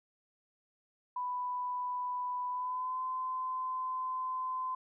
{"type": "tone with pitch glide", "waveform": "sine", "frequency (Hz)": [992, 1027], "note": ["B5", "C6"], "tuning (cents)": [7, -33], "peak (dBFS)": -33, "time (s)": [1.16, 4.75], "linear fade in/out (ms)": 5, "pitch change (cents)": 60, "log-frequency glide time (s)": [2.49, 3.01], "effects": []}